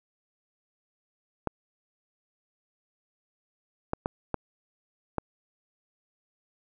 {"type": "clicks", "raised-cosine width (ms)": 1, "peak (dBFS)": -13, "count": 5, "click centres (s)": [1.473, 3.934, 4.059, 4.343, 5.183], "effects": []}